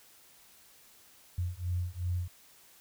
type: beating tone pair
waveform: sine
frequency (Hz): 87.6 / 90.3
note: F2 / F#2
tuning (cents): +6 / -42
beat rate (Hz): 2.7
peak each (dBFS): -34 / -34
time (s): 1.38-2.28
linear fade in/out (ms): 5
effects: white hiss -59 dBFS RMS until 2.8 s